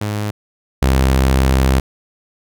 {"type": "tone pair in turn", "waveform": "sawtooth", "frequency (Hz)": [104.7, 65.96], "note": ["G#2", "C2"], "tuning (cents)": [15, 15], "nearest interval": "minor sixth", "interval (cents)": 800, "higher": "first", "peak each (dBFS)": [-15, -7], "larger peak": "second", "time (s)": [[0.01, 0.31], [0.82, 1.8]], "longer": "second", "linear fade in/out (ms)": 5, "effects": []}